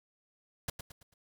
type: noise with echo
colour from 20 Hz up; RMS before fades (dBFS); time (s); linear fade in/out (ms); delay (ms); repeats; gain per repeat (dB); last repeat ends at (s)
pink; -34; 0.68-0.7; 5; 110; 4; -8; 1.14
effects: none